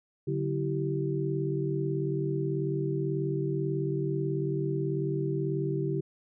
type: tone cluster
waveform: sine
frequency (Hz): 143.9 / 186 / 331.3 / 389.6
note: D3 / F#3 / E4 / G4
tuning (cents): -35 / +9 / +9 / -11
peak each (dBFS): -30 / -39 / -34 / -32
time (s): 0.27-6.01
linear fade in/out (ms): 10
effects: none